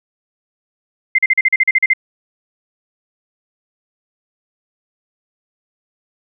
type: tone bursts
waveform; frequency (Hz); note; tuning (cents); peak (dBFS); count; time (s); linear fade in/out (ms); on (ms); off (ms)
sine; 2087; C7; -5; -8; 11; 1.15-1.935; 5; 35; 40
effects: none